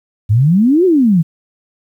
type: exponential two-way sweep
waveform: sine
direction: up then down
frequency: 98 to 385.9 to 153.3 Hz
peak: -7 dBFS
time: 0.29-1.23 s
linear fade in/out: 20 ms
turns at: 0.85 s
effects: 8-bit